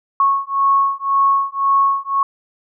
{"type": "beating tone pair", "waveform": "sine", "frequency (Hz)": [1100, 1101.9], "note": ["C#6", "C#6"], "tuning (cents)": [-14, -11], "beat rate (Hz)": 1.9, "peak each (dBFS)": -16, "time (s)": [0.2, 2.23], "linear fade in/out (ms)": 2, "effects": []}